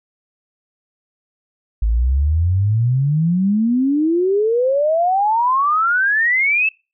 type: exponential sweep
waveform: sine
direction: up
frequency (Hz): 51.9 to 2660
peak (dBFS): -13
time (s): 1.82-6.69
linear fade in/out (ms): 5
effects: noise-tail reverb RT60 0.3 s tail -26 dB re dry